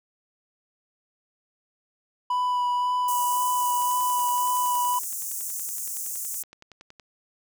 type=tone with vibrato; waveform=triangle; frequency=987.8 Hz; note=B5; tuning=in tune; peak=-20 dBFS; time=2.3-4.99 s; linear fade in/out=5 ms; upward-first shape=sine; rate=1.9 Hz; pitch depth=12 cents each way
type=high-pass noise; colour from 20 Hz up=pink; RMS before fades=-32 dBFS; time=3.08-6.43 s; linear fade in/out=5 ms; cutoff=6400 Hz; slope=48 dB/octave
type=click train; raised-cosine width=0.2 ms; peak=-29 dBFS; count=35; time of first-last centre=3.82-6.998 s; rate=10.7 Hz
effects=none